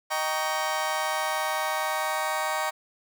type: chord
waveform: 30% pulse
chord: Eb dominant seventh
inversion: none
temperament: just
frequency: 622.3 / 777.8 / 933.4 / 1120.1 Hz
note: Eb5 / G5 / Bb5 / Db6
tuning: 0 / -14 / +2 / +18 cents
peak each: -29 dBFS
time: 0.1-2.71 s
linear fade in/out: 20 ms
effects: none